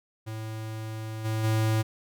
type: tone with level steps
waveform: square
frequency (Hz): 110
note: A2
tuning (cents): 0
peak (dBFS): -34 / -27 / -23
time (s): 0.26-1.83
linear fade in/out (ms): 20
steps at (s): 1.24 / 1.43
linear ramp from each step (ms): 20
effects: none